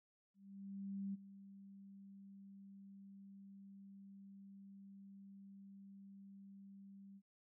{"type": "tone with ADSR envelope", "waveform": "sine", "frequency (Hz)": 196.7, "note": "G3", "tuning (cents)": 6, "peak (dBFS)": -40, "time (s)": [0.34, 7.22], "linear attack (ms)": 800, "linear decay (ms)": 20, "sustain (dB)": -15, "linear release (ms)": 56, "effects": []}